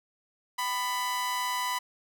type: tone with amplitude modulation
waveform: sawtooth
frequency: 995 Hz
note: B5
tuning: 13 cents sharp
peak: -22 dBFS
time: 0.58-1.79 s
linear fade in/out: 10 ms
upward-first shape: sine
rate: 223 Hz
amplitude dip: 55%
effects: none